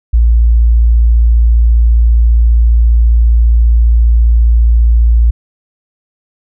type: tone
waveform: sine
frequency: 57.4 Hz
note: A#1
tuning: 26 cents flat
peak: -4 dBFS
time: 0.13-5.31 s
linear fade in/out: 10 ms
effects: none